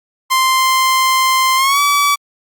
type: tone with pitch glide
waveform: sawtooth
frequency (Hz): 1045 to 1146.2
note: C6 to D6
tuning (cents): -2 to -42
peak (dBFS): -7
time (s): 0.3-2.16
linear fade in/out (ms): 20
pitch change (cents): +160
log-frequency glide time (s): 1.56-1.8
effects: Opus 48 kbps